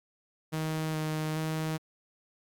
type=tone with pitch steps; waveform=sawtooth; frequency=157.5 / 155.6 / 157.9 Hz; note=D#3 / D#3 / D#3; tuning=+21 / 0 / +26 cents; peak=-26 dBFS; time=0.52-1.78 s; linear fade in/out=20 ms; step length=420 ms; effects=Opus 48 kbps